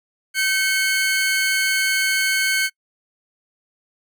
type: tone pair together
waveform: sawtooth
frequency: 1539.4 / 2194 Hz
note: G6 / C#7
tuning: -32 / -18 cents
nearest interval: tritone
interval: 614 cents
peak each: -17 dBFS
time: 0.34-2.7 s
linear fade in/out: 50 ms
effects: noise-tail reverb RT60 0.1 s tail -26 dB re dry